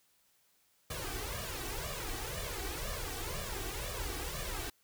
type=noise with flanger; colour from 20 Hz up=pink; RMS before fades=-39 dBFS; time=0.9-4.7 s; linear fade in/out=5 ms; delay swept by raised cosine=1.7 to 2.66 ms; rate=2 Hz; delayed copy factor=+0.9; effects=white hiss -71 dBFS RMS until 4.83 s